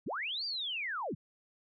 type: linear two-way sweep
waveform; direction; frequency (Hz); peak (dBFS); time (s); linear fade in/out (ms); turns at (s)
sine; up then down; 91 to 4798 to 91; -34; 0.06-1.15; 10; 0.45
effects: none